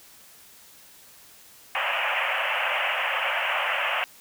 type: band-pass noise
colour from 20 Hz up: white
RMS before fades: -26 dBFS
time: 1.75-4.04 s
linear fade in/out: 0 ms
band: 530 to 3000 Hz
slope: 96 dB/octave
effects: white hiss -51 dBFS RMS until 4.2 s